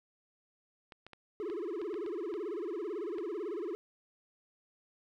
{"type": "clicks", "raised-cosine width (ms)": 0.3, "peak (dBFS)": -33, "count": 9, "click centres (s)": [0.922, 1.066, 1.133, 1.5, 1.816, 1.942, 2.063, 2.34, 3.184]}
{"type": "tone with vibrato", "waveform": "triangle", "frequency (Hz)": 379, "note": "F#4", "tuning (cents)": 42, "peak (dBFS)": -33, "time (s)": [1.4, 3.75], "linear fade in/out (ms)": 0, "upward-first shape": "sine", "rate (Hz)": 18, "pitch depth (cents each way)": 260}
{"effects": []}